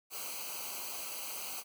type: noise with comb filter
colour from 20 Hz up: white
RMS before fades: -41 dBFS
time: 0.1-1.64 s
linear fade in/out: 50 ms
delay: 0.56 ms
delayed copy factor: -0.85
effects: none